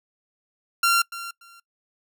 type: tone with echo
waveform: sawtooth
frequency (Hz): 1377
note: F6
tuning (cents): -25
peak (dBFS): -13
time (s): 0.83-1.02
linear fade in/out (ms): 5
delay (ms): 290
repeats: 2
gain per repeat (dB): -15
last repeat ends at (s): 1.6
effects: noise-tail reverb RT60 0.1 s tail -22 dB re dry